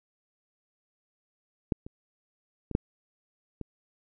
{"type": "clicks", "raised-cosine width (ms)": 3, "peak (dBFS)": [-12, -28, -21, -10, -23], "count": 5, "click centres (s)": [1.722, 1.865, 2.713, 2.751, 3.613], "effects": []}